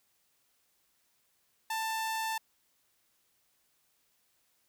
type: tone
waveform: sawtooth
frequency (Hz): 888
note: A5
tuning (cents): +16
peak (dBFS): -28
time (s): 1.7-2.38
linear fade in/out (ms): 5
effects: white hiss -73 dBFS RMS until 4.68 s